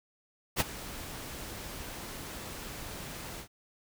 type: noise with ADSR envelope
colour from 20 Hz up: pink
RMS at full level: -25 dBFS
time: 0.56-3.48 s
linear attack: 44 ms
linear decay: 23 ms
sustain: -17 dB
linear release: 90 ms
effects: none